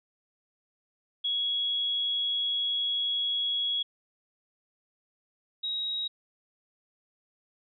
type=tone pair in turn; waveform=sine; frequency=3337 / 3809 Hz; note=G#7 / A#7; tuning=+8 / +37 cents; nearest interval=major second; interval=229 cents; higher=second; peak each=-26 / -29 dBFS; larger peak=first; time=1.24-3.83 / 5.63-6.08 s; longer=first; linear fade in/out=10 ms; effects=none